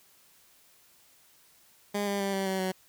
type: tone with pitch steps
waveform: 15% pulse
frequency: 204 / 200.5 / 197.05 / 193.67 / 190.34 / 187.07 Hz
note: G#3 / G3 / G3 / G3 / F#3 / F#3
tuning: -31 / +39 / +9 / -21 / +49 / +19 cents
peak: -22 dBFS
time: 1.94-2.72 s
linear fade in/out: 10 ms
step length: 130 ms
effects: white hiss -61 dBFS RMS until 2.88 s